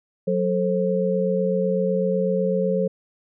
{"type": "tone cluster", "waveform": "sine", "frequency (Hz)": [183.8, 442, 530], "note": ["F#3", "A4", "C5"], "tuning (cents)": [-11, 8, 22], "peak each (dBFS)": [-23, -24, -23], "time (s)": [0.27, 2.88], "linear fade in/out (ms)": 10, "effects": []}